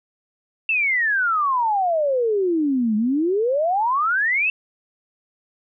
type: exponential two-way sweep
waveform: sine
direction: down then up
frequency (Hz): 2709 to 207.4 to 2709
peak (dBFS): -17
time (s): 0.69-4.5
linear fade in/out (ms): 2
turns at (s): 2.96
effects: none